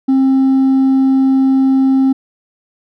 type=tone with hard clipping; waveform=triangle; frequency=266.2 Hz; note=C4; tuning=30 cents sharp; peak=-7 dBFS; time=0.08-2.13 s; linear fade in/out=10 ms; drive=1 dB; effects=none